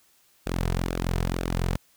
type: tone with flanger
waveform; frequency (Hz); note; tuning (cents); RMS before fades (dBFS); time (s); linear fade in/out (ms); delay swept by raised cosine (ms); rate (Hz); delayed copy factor
sawtooth; 43.65; F1; 0; -27; 0.46-1.77; 10; 0.96 to 3.66; 2.1; -0.6
effects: white hiss -62 dBFS RMS until 1.96 s